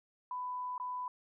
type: tone with dropouts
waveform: sine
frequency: 997 Hz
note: B5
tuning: 16 cents sharp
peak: -36 dBFS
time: 0.31-1.08 s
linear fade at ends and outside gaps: 2 ms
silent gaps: 0.78-0.799 s
effects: none